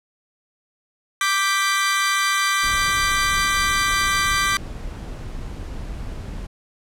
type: chord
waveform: sawtooth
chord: G major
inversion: second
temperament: equal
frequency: 1174.7 / 1568 / 1975.5 Hz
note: D6 / G6 / B6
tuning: 0 / 0 / 0 cents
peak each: -17 / -20 / -20 dBFS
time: 1.21-4.57 s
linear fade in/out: 2 ms
type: noise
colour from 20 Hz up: brown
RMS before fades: -31 dBFS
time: 2.63-6.47 s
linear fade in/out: 10 ms
effects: low-pass 11000 Hz 12 dB/octave